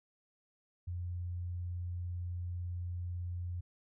sine tone, 88.2 Hz, F2, 18 cents sharp, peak -36 dBFS, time 0.87-3.61 s, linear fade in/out 10 ms, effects none

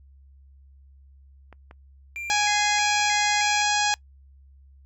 clicks, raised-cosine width 0.5 ms, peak -30 dBFS, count 5, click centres 1.527 / 1.711 / 2.434 / 2.789 / 2.998 s
triangle tone with vibrato, 2217 Hz, C#7, in tune, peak -29 dBFS, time 2.16-3.62 s, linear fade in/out 0 ms, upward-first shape square, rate 1.6 Hz, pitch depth 120 cents each way
harmonic tone, 830.6 Hz, G#5, in tune, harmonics 1 / 2 / 3 / 4 / 5 / 6 / 7 / 8 / 9, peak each -24 / -27 / -29 / -30 / -31 / -32 / -32 / -33 / -34 dBFS, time 2.3-3.94 s, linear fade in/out 0 ms
effects noise-tail reverb RT60 0.1 s tail -25 dB re dry + added 68 Hz sine -49 dBFS peak until 4.85 s

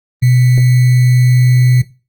sine tone with sample-and-hold, 125.3 Hz, B2, 25 cents sharp, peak -6 dBFS, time 0.22-1.82 s, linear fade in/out 10 ms, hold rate 2100 Hz, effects noise-tail reverb RT60 0.3 s tail -17 dB re dry + Opus 24 kbps

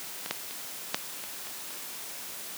clicks, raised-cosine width 0.2 ms, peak -17 / -10 / -22 / -7 / -20 / -22 / -25 dBFS, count 7, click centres 0.261 / 0.31 / 0.51 / 0.945 / 1.239 / 1.47 / 1.706 s, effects white hiss -40 dBFS RMS until 2.57 s + high-pass 150 Hz 12 dB/octave

